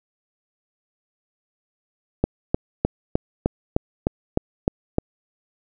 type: click train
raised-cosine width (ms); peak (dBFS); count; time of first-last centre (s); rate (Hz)
2; -4; 10; 2.24-4.984; 3.28
effects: none